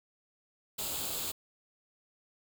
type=noise with comb filter; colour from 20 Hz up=white; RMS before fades=-36 dBFS; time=0.78-1.32 s; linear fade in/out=10 ms; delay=0.26 ms; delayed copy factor=+0.6; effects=none